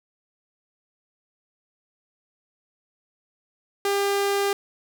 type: tone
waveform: sawtooth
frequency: 400 Hz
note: G4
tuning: 35 cents sharp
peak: -17 dBFS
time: 3.85-4.53 s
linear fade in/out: 2 ms
effects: none